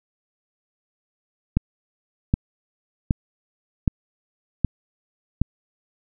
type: click train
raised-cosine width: 5 ms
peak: -5 dBFS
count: 6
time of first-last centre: 1.57-5.416 s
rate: 1.3 Hz
effects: none